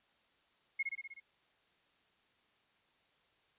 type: tone with echo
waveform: sine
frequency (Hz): 2162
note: C#7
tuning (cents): -44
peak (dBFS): -31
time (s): 0.79-0.83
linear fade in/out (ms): 10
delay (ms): 62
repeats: 6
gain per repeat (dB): -3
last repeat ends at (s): 1.202
effects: white hiss -72 dBFS RMS until 3.58 s + resampled to 8000 Hz